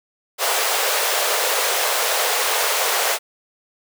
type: high-pass noise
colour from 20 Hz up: pink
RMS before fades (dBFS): -20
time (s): 0.38-3.19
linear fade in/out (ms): 50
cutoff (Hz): 440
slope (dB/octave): 48
effects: none